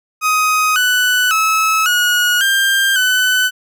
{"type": "tone with pitch steps", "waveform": "30% pulse", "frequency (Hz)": [1256, 1490, 1296, 1451, 1590, 1504], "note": ["D#6", "F#6", "E6", "F#6", "G6", "F#6"], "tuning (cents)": [16, 12, -30, -34, 24, 28], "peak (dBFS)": -9, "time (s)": [0.21, 3.51], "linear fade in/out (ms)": 50, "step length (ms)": 550, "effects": []}